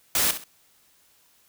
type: noise with echo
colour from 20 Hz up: white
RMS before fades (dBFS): -22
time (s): 0.15-0.31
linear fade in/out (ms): 2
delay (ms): 65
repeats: 2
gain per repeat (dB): -11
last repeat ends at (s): 0.44
effects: white hiss -61 dBFS RMS until 1.48 s

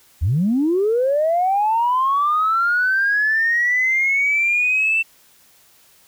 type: linear sweep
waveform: sine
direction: up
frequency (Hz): 68.7 to 2681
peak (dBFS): -14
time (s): 0.21-5.03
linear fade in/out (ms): 20
effects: tanh soft clip ceiling -10 dBFS + white hiss -53 dBFS RMS until 6.07 s

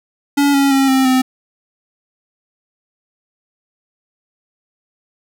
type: tone with pitch steps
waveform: square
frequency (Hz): 284 / 277.4 / 270.9 / 264.5 / 258.3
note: C#4 / C#4 / C#4 / C4 / C4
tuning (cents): +42 / +1 / -40 / +19 / -22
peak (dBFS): -11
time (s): 0.37-1.22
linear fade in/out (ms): 10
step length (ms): 170
effects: none

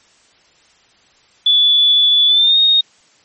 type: tone with pitch glide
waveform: sine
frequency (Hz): 3449 to 3718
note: A7 to A#7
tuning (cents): -35 to -5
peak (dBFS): -8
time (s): 1.46-2.81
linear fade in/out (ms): 5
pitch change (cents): +130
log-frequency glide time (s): 2.27-2.58
effects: white hiss -52 dBFS RMS until 3.24 s + MP3 32 kbps

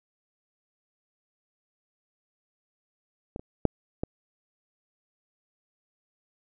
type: clicks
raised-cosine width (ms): 2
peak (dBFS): -20 / -27 / -6 / -15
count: 4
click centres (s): 3.361 / 3.395 / 3.653 / 4.035
effects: none

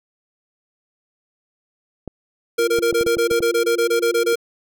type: clicks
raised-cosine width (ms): 2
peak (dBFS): -16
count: 8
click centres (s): 2.077 / 2.787 / 2.927 / 3.011 / 3.065 / 3.169 / 3.313 / 3.405
type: tone bursts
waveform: square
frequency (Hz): 466.2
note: A#4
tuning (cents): 0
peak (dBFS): -16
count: 15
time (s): 2.58-4.357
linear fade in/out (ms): 10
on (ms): 97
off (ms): 23
type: tone with pitch glide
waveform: sine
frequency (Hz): 345.4 to 350.2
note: F4 to F4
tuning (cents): -19 to +5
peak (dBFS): -24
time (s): 2.59-4.33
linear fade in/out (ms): 2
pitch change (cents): +24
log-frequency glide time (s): 3.21-4.2
effects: none

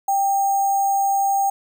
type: tone with sample-and-hold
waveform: sine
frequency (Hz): 789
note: G5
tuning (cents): +11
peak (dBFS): -16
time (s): 0.08-1.5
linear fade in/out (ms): 5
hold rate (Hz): 7350
effects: none

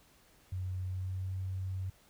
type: tone with pitch glide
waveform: sine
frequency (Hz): 92.5 to 94.12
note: F#2 to F#2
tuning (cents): 0 to +30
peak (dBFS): -34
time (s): 0.52-1.9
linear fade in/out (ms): 5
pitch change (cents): +30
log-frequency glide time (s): 0.86-1.29
effects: pink hiss -64 dBFS RMS until 2.09 s

